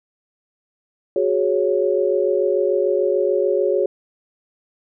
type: chord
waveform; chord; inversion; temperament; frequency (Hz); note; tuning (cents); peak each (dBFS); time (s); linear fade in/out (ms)
sine; F# suspended second; none; equal with one note detuned; 368.5 / 415.3 / 554.4; F#4 / G#4 / C#5; -7 / 0 / 0; -20; 1.16-3.86; 2
effects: none